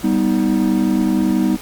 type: chord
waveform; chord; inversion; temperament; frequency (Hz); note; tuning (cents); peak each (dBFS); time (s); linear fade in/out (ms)
triangle; G augmented; none; equal with one note detuned; 196 / 246.9 / 314.9; G3 / B3 / D#4; 0 / 0 / +21; -16; 0.03-1.57; 20
effects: pink hiss -35 dBFS RMS until 1.61 s + Opus 48 kbps